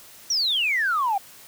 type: exponential sweep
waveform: sine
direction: down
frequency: 5860 to 757 Hz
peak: -19 dBFS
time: 0.3-1.18 s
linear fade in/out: 5 ms
effects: tanh soft clip ceiling -15 dBFS + white hiss -47 dBFS RMS until 1.47 s